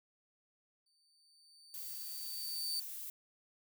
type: tone with exponential growth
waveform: 35% pulse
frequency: 4578 Hz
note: D8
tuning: 45 cents flat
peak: -33 dBFS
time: 0.86-2.8 s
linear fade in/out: 5 ms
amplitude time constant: 420 ms
type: noise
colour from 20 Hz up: violet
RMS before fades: -45 dBFS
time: 1.74-3.1 s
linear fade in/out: 2 ms
effects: none